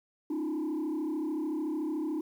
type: tone with frequency modulation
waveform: sine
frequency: 309.1 Hz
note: D#4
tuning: 11 cents flat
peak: -27 dBFS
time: 0.3-2.21 s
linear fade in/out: 5 ms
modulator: 33.6 Hz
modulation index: 0.94
effects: tanh soft clip ceiling -29 dBFS + 10-bit